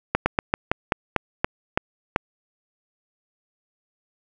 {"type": "slowing click train", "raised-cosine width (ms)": 0.5, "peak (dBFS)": -3, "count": 10, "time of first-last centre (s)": [0.15, 2.161], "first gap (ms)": 110, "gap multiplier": 1.17, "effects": []}